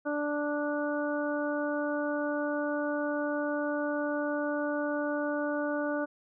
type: harmonic tone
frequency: 293.7 Hz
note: D4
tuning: in tune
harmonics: 1 / 2 / 3 / 4 / 5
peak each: -32 / -32 / -41 / -41 / -37 dBFS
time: 0.05-6.06 s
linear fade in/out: 20 ms
effects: none